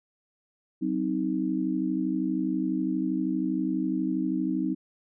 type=chord; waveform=sine; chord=C diminished; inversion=second; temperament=just; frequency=188.37 / 261.6 / 314 Hz; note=Gb3 / C4 / Eb4; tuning=+31 / 0 / +16 cents; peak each=-31 / -29 / -28 dBFS; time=0.81-4.75 s; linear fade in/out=20 ms; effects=none